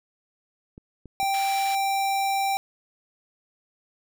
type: clicks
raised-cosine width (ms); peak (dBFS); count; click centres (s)
3; -30; 3; 0.779 / 1.057 / 1.23
type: tone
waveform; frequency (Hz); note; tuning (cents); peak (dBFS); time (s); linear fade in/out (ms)
square; 784; G5; 0; -23; 1.2-2.57; 0
type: band-pass noise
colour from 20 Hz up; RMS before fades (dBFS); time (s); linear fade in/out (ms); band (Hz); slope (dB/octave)
white; -40; 1.34-1.75; 0; 1200 to 4800; 12
effects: none